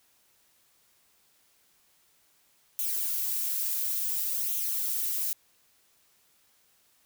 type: noise with flanger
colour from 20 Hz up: violet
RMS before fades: -30 dBFS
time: 2.79-5.33 s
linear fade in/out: 0 ms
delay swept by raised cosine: 0.3 to 4.5 ms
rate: 0.57 Hz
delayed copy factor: +0.55
effects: white hiss -66 dBFS RMS until 7.05 s